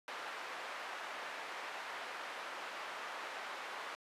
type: band-pass noise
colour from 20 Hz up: white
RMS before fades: -45 dBFS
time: 0.08-3.95 s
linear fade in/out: 0 ms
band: 610 to 1700 Hz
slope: 12 dB/octave
effects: resampled to 32000 Hz